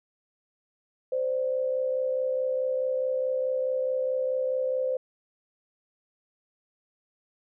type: tone pair together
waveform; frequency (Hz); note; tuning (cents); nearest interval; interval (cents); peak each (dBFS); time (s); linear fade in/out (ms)
sine; 518 / 582.7; C5 / D5; -17 / -14; major second; 203; -25 / -33; 1.12-4.97; 5
effects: none